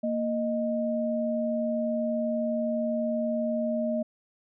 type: tone pair together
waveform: sine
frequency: 232.2 / 619.9 Hz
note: A#3 / D#5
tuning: -7 / -7 cents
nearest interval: octave + perfect fourth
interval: 1700 cents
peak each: -28 dBFS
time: 0.03-4.03 s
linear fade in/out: 10 ms
effects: none